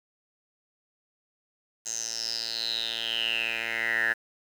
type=tone with band-pass filter sweep; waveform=10% pulse; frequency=114.2 Hz; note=A#2; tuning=35 cents flat; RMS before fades=-30 dBFS; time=1.85-4.14 s; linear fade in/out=20 ms; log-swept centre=6700 to 1700 Hz; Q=9.8; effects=8-bit